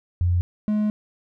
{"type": "tone pair in turn", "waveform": ["sine", "triangle"], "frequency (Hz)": [88.2, 211.4], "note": ["F2", "G#3"], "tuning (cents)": [18, 31], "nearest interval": "octave + minor third", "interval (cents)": 1513, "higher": "second", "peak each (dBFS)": -17, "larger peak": "neither", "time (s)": [[0.21, 0.41], [0.68, 0.9]], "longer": "second", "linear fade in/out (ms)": 0, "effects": []}